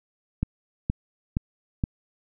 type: click train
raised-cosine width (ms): 5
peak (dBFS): -11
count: 4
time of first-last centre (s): 0.43-1.838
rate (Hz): 2.13
effects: none